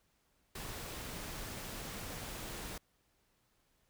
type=noise; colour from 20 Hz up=pink; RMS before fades=-44 dBFS; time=0.55-2.78 s; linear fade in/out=5 ms; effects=pink hiss -75 dBFS RMS until 3.89 s